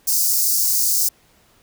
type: high-pass noise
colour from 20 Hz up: white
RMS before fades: -18 dBFS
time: 0.07-1.09 s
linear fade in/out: 10 ms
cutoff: 4800 Hz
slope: 48 dB/octave
effects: pink hiss -56 dBFS RMS until 1.62 s